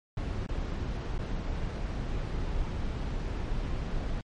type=noise with dropouts; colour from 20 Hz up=brown; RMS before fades=-32 dBFS; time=0.17-4.21 s; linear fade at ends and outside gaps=2 ms; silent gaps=0.465-0.489 / 1.18-1.189 s; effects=low-pass 5000 Hz 12 dB/octave + MP3 48 kbps